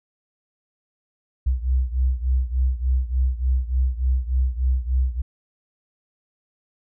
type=beating tone pair; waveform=sine; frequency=62.7 / 66.1 Hz; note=B1 / C2; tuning=+27 / +18 cents; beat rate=3.4 Hz; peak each=-20 / -23 dBFS; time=1.46-5.22 s; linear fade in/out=10 ms; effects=none